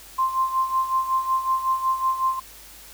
sine tone with tremolo, 1050 Hz, C6, 6 cents sharp, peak -17 dBFS, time 0.18-2.4 s, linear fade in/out 10 ms, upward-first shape sine, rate 5.4 Hz, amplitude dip 70%, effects added 50 Hz sine -52 dBFS peak until 2.93 s + white hiss -45 dBFS RMS until 2.93 s

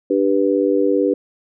sine chord, G major, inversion second, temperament just, 294 / 392 / 490 Hz, D4 / G4 / B4, +2 / 0 / -14 cents, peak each -18 dBFS, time 0.1-1.14 s, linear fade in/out 5 ms, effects none

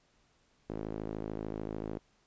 sawtooth tone with band-pass filter, 53.5 Hz, A1, 48 cents flat, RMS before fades -39 dBFS, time 0.69-1.99 s, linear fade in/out 10 ms, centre 360 Hz, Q 1.3, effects pink hiss -70 dBFS RMS until 2.26 s + resampled to 16000 Hz

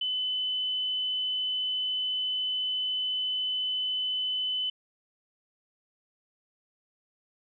sine tone, 3018 Hz, F#7, 34 cents sharp, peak -27 dBFS, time 0.01-4.7 s, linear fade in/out 5 ms, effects none

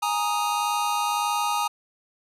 square chord, Ab suspended second, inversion none, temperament equal, 830.6 / 932.3 / 1244.5 Hz, Ab5 / Bb5 / Eb6, 0 / 0 / 0 cents, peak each -28 dBFS, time 0.02-1.68 s, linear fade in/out 10 ms, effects resampled to 32000 Hz

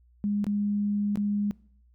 sine tone with dropouts, 205.2 Hz, G#3, 21 cents flat, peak -24 dBFS, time 0.24-1.51 s, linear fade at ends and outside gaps 0 ms, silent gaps 0.443-0.467 / 1.157-1.173 s, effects noise-tail reverb RT60 0.6 s tail -23 dB re dry + added 60 Hz sine -57 dBFS peak until 1.94 s

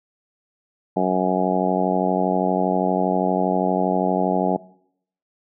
harmonic tone, 92.5 Hz, F#2, in tune, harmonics 2 / 3 / 4 / 5 / 6 / 7 / 8 / 9, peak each -23 / -26 / -26 / -27 / -29 / -25 / -26 / -26 dBFS, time 0.96-4.57 s, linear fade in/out 10 ms, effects noise-tail reverb RT60 0.7 s tail -21 dB re dry

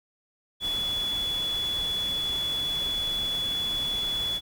sine tone in noise, 3415 Hz, G#7, 48 cents sharp, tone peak -26 dBFS, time 0.6-4.41 s, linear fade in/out 50 ms, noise pink, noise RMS -39 dBFS, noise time 0.6-4.41 s, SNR +10 dB, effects none

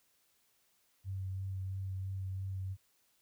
sine tone with vibrato, 95.4 Hz, G2, 47 cents flat, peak -36 dBFS, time 1.04-2.77 s, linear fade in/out 50 ms, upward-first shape sine, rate 3 Hz, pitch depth 16 cents each way, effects white hiss -73 dBFS RMS until 3.21 s

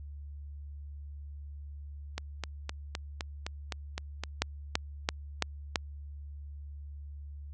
two click trains, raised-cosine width 0.2 ms, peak -17 / -9 dBFS, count 9 / 5, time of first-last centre 2.18-4.237 / 4.42-5.758 s, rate 3.89 / 2.99 Hz, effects added 72 Hz sine -41 dBFS peak until 7.53 s + resampled to 24000 Hz

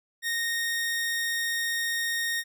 sawtooth tone, 1855 Hz, A#6, 9 cents flat, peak -23 dBFS, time 0.22-2.44 s, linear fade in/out 50 ms, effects none

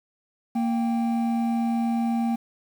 triangle tone pair together, 232.2 / 785 Hz, A#3 / G5, -7 / +2 cents, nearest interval octave + major sixth, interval 2109 cents, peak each -20 / -29 dBFS, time 0.55-2.36 s, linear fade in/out 10 ms, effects 8-bit

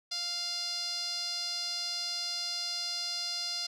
sawtooth tone with band-pass filter, 698.5 Hz, F5, in tune, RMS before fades -35 dBFS, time 0.11-3.67 s, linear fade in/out 10 ms, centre 4700 Hz, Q 6.6, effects none

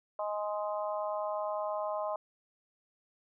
harmonic tone, 208.5 Hz, G#3, 7 cents sharp, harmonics 3 / 4 / 5 / 6, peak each -34 / -39 / -38 / -45 dBFS, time 0.19-2.16 s, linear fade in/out 2 ms, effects none

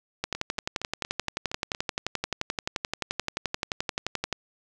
two click trains, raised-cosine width 0.2 ms, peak -10 / -17 dBFS, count 48 / 7, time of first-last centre 0.24-4.327 / 0.35-1.749 s, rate 11.5 / 4.29 Hz, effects none

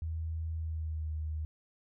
sine tone with pitch glide, 80.7 to 77.64 Hz, E2 to D#2, -36 to -3 cents, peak -33 dBFS, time 0.02-1.45 s, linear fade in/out 0 ms, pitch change -67 cents, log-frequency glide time 0.55-1.12 s, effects none

